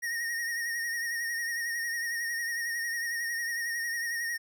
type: tone with vibrato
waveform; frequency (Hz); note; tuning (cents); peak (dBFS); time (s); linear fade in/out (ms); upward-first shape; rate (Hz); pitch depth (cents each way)
square; 1864; A#6; -1; -31; 0.02-4.38; 20; sine; 11; 41
effects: none